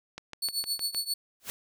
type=click train; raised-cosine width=0.2 ms; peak=-21 dBFS; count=6; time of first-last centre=0.18-0.947 s; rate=6.52 Hz
type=tone with tremolo; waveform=sawtooth; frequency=4435 Hz; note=C#8; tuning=in tune; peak=-23 dBFS; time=0.42-1.14 s; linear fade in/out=5 ms; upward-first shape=triangle; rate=7.5 Hz; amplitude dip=95%
type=noise with exponential growth; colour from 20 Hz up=white; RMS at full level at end=-32 dBFS; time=1.4-1.5 s; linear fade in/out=0 ms; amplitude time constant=21 ms
effects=none